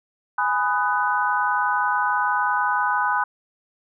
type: chord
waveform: sine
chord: G# minor seventh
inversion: none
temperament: just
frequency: 830.6 / 996.7 / 1245.9 / 1495.1 Hz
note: G#5 / B5 / D#6 / F#6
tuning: 0 / +16 / +2 / +18 cents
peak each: -25 / -23 / -26 / -24 dBFS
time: 0.38-3.24 s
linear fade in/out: 5 ms
effects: none

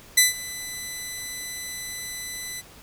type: tone with ADSR envelope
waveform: 10% pulse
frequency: 2000 Hz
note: B6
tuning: 21 cents sharp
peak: -3 dBFS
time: 0.17-2.62 s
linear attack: 9 ms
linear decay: 150 ms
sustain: -20 dB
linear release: 28 ms
effects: pink hiss -48 dBFS RMS until 2.82 s

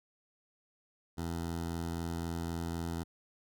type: tone with notch filter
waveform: 15% pulse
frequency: 83.9 Hz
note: E2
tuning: 31 cents sharp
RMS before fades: -37 dBFS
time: 1.17-3.04 s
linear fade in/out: 20 ms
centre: 2300 Hz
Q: 1.7
effects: none

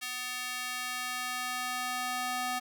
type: tone with high-pass filter sweep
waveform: square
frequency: 250 Hz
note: B3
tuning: 21 cents sharp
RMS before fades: -35 dBFS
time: 0.01-2.6 s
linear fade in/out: 20 ms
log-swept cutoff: 2100 to 760 Hz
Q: 0.98
effects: none

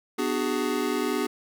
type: chord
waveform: square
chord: G# half-diminished seventh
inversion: first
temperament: just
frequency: 249.2 / 299 / 373.8 / 415.3 Hz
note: B3 / D4 / F#4 / G#4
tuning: +16 / +31 / +18 / 0 cents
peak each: -31 dBFS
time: 0.18-1.27 s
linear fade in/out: 10 ms
effects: none

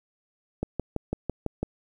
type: click train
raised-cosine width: 2 ms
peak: -14 dBFS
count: 7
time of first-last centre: 0.63-1.63 s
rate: 6 Hz
effects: 9-bit

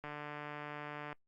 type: click train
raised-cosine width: 0.5 ms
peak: -29 dBFS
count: 162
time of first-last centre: 0.04-1.128 s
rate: 148 Hz
effects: noise-tail reverb RT60 0.1 s tail -23 dB re dry + Opus 48 kbps

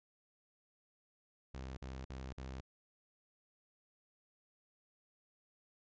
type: tone bursts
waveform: sawtooth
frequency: 65.41 Hz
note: C2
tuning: in tune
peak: -40 dBFS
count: 4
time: 1.54-2.607 s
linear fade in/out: 5 ms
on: 230 ms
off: 49 ms
effects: resampled to 16000 Hz

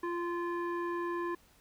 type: tone with low-pass filter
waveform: square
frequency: 346.1 Hz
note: F4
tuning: 16 cents flat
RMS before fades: -35 dBFS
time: 0.03-1.35 s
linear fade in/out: 5 ms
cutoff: 1400 Hz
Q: 4.6
effects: pink hiss -64 dBFS RMS until 1.6 s

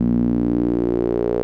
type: tone with band-pass filter sweep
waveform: sawtooth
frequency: 59.1 Hz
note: A#1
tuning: 24 cents sharp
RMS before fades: -19 dBFS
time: 0-1.43 s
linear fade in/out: 0 ms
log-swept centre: 220 to 450 Hz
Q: 4.6
effects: none

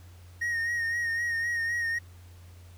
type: tone with vibrato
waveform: triangle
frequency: 1865 Hz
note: A#6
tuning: in tune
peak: -25 dBFS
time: 0.41-1.99 s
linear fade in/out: 10 ms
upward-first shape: sine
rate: 3.9 Hz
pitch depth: 36 cents each way
effects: added 88 Hz sine -47 dBFS peak until 2.77 s + pink hiss -59 dBFS RMS until 2.77 s

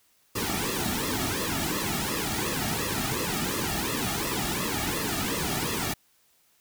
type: noise with flanger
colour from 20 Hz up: pink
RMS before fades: -29 dBFS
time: 0.35-5.94 s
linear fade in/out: 10 ms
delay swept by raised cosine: 1.3 to 2 ms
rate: 2.8 Hz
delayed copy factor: -0.9
effects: white hiss -65 dBFS RMS until 6.6 s

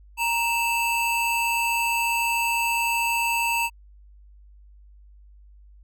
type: tone pair together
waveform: square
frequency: 932.3 / 2637 Hz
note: A#5 / E7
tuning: 0 / 0 cents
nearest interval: octave + tritone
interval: 1800 cents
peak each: -25 dBFS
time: 0.17-3.7 s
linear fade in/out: 50 ms
effects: added 50 Hz sine -47 dBFS peak until 5.83 s

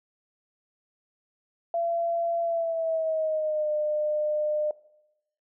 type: tone with pitch glide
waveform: sine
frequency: 678 to 604 Hz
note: E5 to D5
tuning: +49 to +48 cents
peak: -24 dBFS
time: 1.74-4.71 s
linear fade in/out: 2 ms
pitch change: -201 cents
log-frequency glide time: 2.42-3.71 s
effects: noise-tail reverb RT60 0.9 s tail -20 dB re dry

